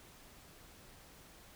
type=silence; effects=pink hiss -58 dBFS RMS until 1.55 s